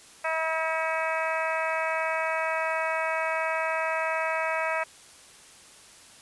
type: harmonic tone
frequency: 321.4 Hz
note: E4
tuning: 44 cents flat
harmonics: 2 / 3 / 4 / 5 / 6 / 7 / 8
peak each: -30 / -32 / -33 / -34 / -35 / -35 / -36 dBFS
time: 0.24-4.84 s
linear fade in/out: 10 ms
effects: white hiss -51 dBFS RMS until 6.21 s + resampled to 24000 Hz